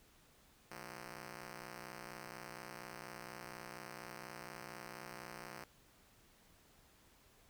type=ring-modulated tone; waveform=5% pulse; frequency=177 Hz; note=F3; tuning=23 cents sharp; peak=-34 dBFS; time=0.71-5.64 s; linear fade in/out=2 ms; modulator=32.1 Hz; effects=pink hiss -67 dBFS RMS until 7.49 s